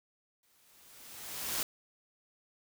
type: noise with exponential growth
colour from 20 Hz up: white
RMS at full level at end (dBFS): -32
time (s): 0.43-1.63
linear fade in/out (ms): 2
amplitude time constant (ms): 260
effects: none